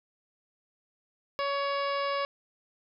harmonic tone, 561 Hz, C#5, 21 cents sharp, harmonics 1 / 2 / 3 / 4 / 5 / 6 / 7 / 8 / 9, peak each -31 / -31 / -40 / -40 / -42 / -47 / -46 / -49 / -44 dBFS, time 1.39-2.25 s, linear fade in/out 0 ms, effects none

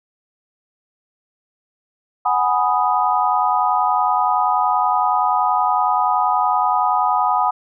sine chord, G# minor seventh, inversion third, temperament equal, 740 / 830.6 / 987.8 / 1244.5 Hz, F#5 / G#5 / B5 / D#6, 0 / 0 / 0 / 0 cents, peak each -20 dBFS, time 2.25-7.51 s, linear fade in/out 10 ms, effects none

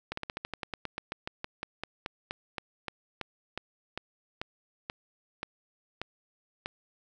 slowing click train, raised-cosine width 0.3 ms, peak -18 dBFS, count 28, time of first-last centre 0.12-6.659 s, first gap 54 ms, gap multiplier 1.1, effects none

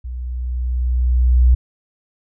sine tone with level ramp, 61.8 Hz, B1, 2 cents sharp, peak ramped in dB -25 to -7 dBFS, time 0.04-1.55 s, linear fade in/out 10 ms, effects none

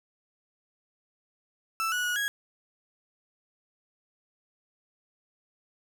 35% pulse tone with pitch steps, 1324 / 1467 / 1456 / 1653 Hz, E6 / F#6 / F#6 / G#6, +7 / -15 / -28 / -9 cents, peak -25 dBFS, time 1.8-2.28 s, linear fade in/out 0 ms, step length 120 ms, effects none

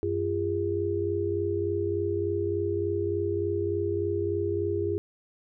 sine tone cluster, 93.6 / 344 / 407.4 Hz, F#2 / F4 / G#4, +20 / -26 / -33 cents, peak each -32 / -30 / -28 dBFS, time 0.03-4.98 s, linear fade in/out 0 ms, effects none

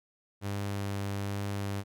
sawtooth tone with vibrato, 100 Hz, G2, 35 cents sharp, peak -28 dBFS, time 0.41-1.84 s, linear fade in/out 50 ms, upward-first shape sine, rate 1.2 Hz, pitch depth 8 cents each way, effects none

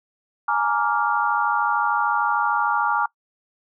sine chord, Bb dominant seventh, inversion third, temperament just, 839.1 / 932.3 / 1165.4 / 1398.5 Hz, Ab5 / Bb5 / D6 / F6, +18 / 0 / -14 / +2 cents, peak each -24 dBFS, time 0.48-3.06 s, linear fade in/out 5 ms, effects noise-tail reverb RT60 0.1 s tail -22 dB re dry

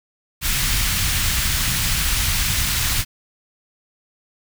pink band-stop noise, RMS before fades -20 dBFS, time 0.41-3.05 s, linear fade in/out 50 ms, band 120 to 1800 Hz, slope 12 dB/octave, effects none

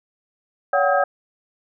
sine tone cluster, 565 / 729 / 765 / 1275 / 1609 Hz, C#5 / F#5 / G5 / D#6 / G6, +33 / -26 / -42 / +42 / +45 cents, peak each -19 / -22 / -22 / -23 / -24 dBFS, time 0.73-1.04 s, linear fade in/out 5 ms, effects none

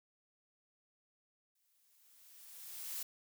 blue noise with exponential growth, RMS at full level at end -40 dBFS, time 1.55-3.03 s, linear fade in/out 5 ms, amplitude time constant 320 ms, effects none

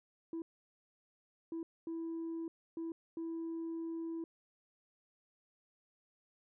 sine tone bursts at uneven times, 329.6 Hz, E4, in tune, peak -36 dBFS, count 5, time 0.33-0.42 / 1.52-1.63 / 1.87-2.48 / 2.77-2.92 / 3.17-4.24 s, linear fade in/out 2 ms, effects tanh soft clip ceiling -36 dBFS

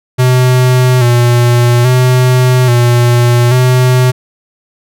square tone with vibrato, 123.7 Hz, B2, 3 cents sharp, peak -6 dBFS, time 0.18-4.12 s, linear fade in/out 20 ms, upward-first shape square, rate 0.6 Hz, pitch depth 44 cents each way, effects none

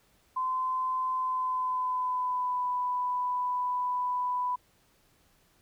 sine tone with pitch glide, 1028 to 993 Hz, C6 to B5, -31 to +9 cents, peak -27 dBFS, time 0.36-4.56 s, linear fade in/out 10 ms, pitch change -60 cents, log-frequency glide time 1.16-2.67 s, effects pink hiss -66 dBFS RMS until 5.61 s

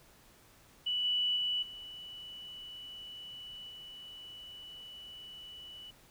sine tone with level steps, 2960 Hz, F#7, in tune, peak -30 / -28 / -30 / -44 / -46 dBFS, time 0.86-5.91 s, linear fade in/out 10 ms, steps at 1.04 / 1.36 / 1.62 / 3.69 s, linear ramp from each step 10 ms, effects pink hiss -61 dBFS RMS until 6.1 s

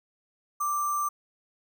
sine tone with sample-and-hold, 1174.7 Hz, D6, in tune, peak -25 dBFS, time 0.6-1.09 s, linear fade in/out 10 ms, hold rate 7350 Hz, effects none

